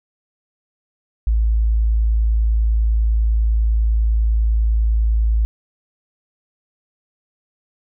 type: tone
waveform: sine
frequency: 55 Hz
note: A1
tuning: in tune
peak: -13 dBFS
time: 1.27-5.45 s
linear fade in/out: 0 ms
effects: none